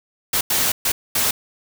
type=noise bursts at uneven times; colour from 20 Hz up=white; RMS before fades=-19 dBFS; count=4; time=0.33-0.41 / 0.5-0.72 / 0.85-0.92 / 1.15-1.31 s; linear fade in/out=5 ms; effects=none